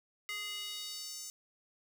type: tone with high-pass filter sweep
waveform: square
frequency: 415.3 Hz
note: G#4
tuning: in tune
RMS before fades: -42 dBFS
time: 0.29-1.3 s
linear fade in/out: 0 ms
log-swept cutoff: 2100 to 6500 Hz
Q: 2.6
effects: none